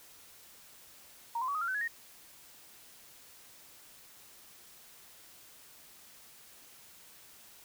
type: tone with pitch steps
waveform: sine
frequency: 932.3 / 1028.5 / 1134.6 / 1251.7 / 1380.8 / 1523.3 / 1680.5 / 1853.9 Hz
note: A#5 / C6 / C#6 / D#6 / F6 / F#6 / G#6 / A#6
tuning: 0 / -30 / +40 / +10 / -20 / +50 / +20 / -10 cents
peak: -31 dBFS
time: 1.35-1.878 s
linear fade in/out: 5 ms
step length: 66 ms
effects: white hiss -56 dBFS RMS until 7.64 s